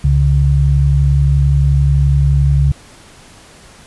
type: tone pair together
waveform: sine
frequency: 68.48 / 140 Hz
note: C#2 / C#3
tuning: -20 / +18 cents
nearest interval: octave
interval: 1238 cents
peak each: -11 dBFS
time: 0.04-2.72 s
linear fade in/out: 5 ms
effects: pink hiss -41 dBFS RMS until 3.86 s + resampled to 24000 Hz